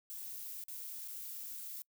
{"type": "noise with dropouts", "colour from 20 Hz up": "violet", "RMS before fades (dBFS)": -45, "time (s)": [0.1, 1.82], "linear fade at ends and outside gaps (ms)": 0, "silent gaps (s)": [[0.638, 0.683], [1.077, 1.083]], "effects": ["noise-tail reverb RT60 0.1 s tail -26 dB re dry"]}